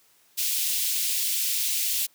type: high-pass noise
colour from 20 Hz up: white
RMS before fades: -26 dBFS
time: 0.37-2.07 s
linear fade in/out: 20 ms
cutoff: 2600 Hz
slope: 24 dB/octave
effects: white hiss -61 dBFS RMS until 2.14 s + high-pass 100 Hz 12 dB/octave